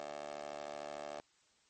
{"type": "tone with high-pass filter", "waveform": "15% pulse", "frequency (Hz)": 73.42, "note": "D2", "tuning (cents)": 0, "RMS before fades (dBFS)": -45, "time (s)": [0, 1.2], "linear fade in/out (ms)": 0, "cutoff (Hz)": 550, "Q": 5.1, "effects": ["white hiss -71 dBFS RMS until 1.69 s", "MP3 32 kbps"]}